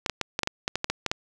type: clicks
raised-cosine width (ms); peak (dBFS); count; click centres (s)
0.2; -8; 12; 0.062 / 0.097 / 0.213 / 0.391 / 0.433 / 0.474 / 0.679 / 0.756 / 0.844 / 0.9 / 1.063 / 1.115
effects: none